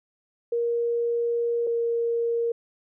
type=tone pair in turn; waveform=sine; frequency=470.5 / 466.7 Hz; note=A#4 / A#4; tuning=+16 / +2 cents; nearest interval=unison; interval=14 cents; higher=first; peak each=-22 dBFS; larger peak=neither; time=0.52-1.67 / 1.67-2.52 s; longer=first; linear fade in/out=5 ms; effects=none